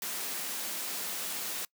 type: high-pass noise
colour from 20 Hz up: white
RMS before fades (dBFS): -36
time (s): 0.02-1.65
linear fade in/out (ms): 2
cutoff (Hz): 160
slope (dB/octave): 48
effects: noise-tail reverb RT60 0.1 s tail -24 dB re dry